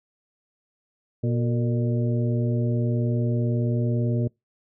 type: harmonic tone with a mistuned harmonic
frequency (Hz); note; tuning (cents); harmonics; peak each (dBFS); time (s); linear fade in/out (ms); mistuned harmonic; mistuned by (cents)
119.7; A#2; +46; 1 / 2 / 3 / 4 / 5; -22 / -28 / -32 / -34 / -36; 1.23-4.28; 10; 4; -79
effects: noise-tail reverb RT60 0.2 s tail -26 dB re dry